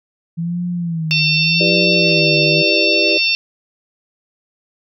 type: tone with vibrato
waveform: sine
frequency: 164.81 Hz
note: E3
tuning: in tune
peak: -18 dBFS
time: 0.37-2.63 s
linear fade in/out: 20 ms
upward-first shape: sine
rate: 0.86 Hz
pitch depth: 120 cents each way
type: harmonic tone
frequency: 899 Hz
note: A5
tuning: 37 cents sharp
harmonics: 3 / 4 / 5 / 6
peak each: -15 / -22 / -21 / -21 dBFS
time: 1.11-3.35 s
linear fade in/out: 0 ms
type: chord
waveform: sine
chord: E minor seventh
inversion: none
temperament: just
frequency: 329.6 / 395.6 / 494.4 / 593.3 Hz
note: E4 / G4 / B4 / D5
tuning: 0 / +16 / +2 / +18 cents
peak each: -21 / -21 / -24 / -20 dBFS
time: 1.6-3.18 s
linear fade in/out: 10 ms
effects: none